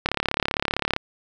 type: click train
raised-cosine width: 0.3 ms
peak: -5 dBFS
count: 33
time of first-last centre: 0.06-0.964 s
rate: 35.4 Hz
effects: none